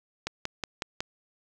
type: click train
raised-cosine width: 0.2 ms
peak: -13 dBFS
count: 5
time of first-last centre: 0.27-1.005 s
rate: 5.44 Hz
effects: none